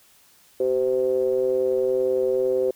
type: ring-modulated tone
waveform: triangle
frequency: 65.41 Hz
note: C2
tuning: in tune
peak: -14 dBFS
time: 0.6-2.71 s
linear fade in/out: 5 ms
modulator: 449 Hz
effects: white hiss -56 dBFS RMS until 2.75 s